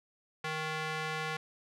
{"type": "tone with band-pass filter", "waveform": "square", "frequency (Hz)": 156.5, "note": "D#3", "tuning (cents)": 10, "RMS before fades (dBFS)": -36, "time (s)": [0.44, 1.37], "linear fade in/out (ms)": 5, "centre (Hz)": 1900, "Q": 0.84, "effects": []}